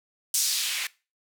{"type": "noise with band-pass filter sweep", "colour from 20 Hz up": "blue", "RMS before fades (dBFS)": -27, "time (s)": [0.34, 0.87], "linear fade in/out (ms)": 2, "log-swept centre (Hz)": [7000, 1900], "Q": 1.4, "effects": ["noise-tail reverb RT60 0.3 s tail -21 dB re dry"]}